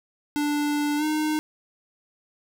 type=tone with pitch glide; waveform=square; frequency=293.7 to 306.9 Hz; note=D4 to D#4; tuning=0 to -24 cents; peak=-23 dBFS; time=0.36-1.39 s; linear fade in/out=0 ms; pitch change=+76 cents; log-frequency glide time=0.97-1.04 s; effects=none